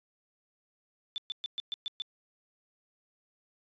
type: tone bursts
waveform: sine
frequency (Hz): 3520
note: A7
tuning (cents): 0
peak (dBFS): -32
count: 7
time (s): 1.16-2.02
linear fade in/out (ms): 0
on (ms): 20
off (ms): 120
effects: resampled to 16000 Hz